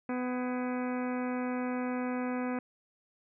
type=harmonic tone with a mistuned harmonic; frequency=250.4 Hz; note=B3; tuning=24 cents sharp; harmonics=1 / 2 / 3 / 4 / 5 / 6 / 7 / 8 / 9 / 10; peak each=-32 / -38 / -42 / -44 / -46 / -48 / -49 / -50 / -51 / -52 dBFS; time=0.09-2.59 s; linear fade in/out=2 ms; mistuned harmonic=7; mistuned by=-90 cents; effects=none